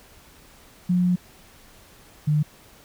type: tone pair in turn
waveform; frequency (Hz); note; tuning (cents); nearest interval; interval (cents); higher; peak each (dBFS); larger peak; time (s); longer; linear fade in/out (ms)
sine; 179.2 / 150.34; F3 / D3; +45 / +41; minor third; 304; first; -17; neither; 0.89-1.16 / 2.27-2.43; first; 10
effects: pink hiss -51 dBFS RMS until 2.84 s